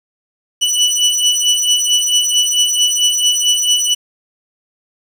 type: beating tone pair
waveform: 25% pulse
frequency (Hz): 2959 / 2963.5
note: F#7 / F#7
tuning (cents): -1 / +2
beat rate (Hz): 4.5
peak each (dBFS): -11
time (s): 0.61-3.95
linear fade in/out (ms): 20
effects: resampled to 32000 Hz + 7-bit